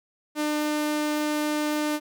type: tone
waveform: sawtooth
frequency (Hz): 300.6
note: D4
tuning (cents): +40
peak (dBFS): -20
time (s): 0.35-2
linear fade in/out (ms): 50
effects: none